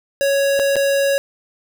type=tone with dropouts; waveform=square; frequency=555 Hz; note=C#5; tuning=2 cents sharp; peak=-15 dBFS; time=0.21-1.18 s; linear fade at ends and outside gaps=0 ms; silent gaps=0.592-0.597 / 0.757-0.765 s; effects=none